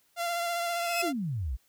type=tone with vibrato; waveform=sawtooth; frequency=688 Hz; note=F5; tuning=26 cents flat; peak=-25 dBFS; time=0.16-1.13 s; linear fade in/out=50 ms; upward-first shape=sine; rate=15 Hz; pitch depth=21 cents each way
type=tone with exponential growth; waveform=sawtooth; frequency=2578 Hz; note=E7; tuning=39 cents flat; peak=-23 dBFS; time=0.59-1.02 s; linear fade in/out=5 ms; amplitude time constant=93 ms
type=exponential sweep; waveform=sine; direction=down; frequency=392 to 54.1 Hz; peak=-29 dBFS; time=1.02-1.57 s; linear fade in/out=20 ms
effects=white hiss -68 dBFS RMS until 1.68 s